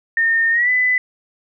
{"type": "tone with pitch glide", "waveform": "sine", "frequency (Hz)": [1825, 2002], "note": ["A#6", "B6"], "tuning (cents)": [-37, 23], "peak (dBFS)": -13, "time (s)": [0.17, 0.98], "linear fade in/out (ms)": 2, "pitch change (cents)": 160, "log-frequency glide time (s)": [0.51, 0.7], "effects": []}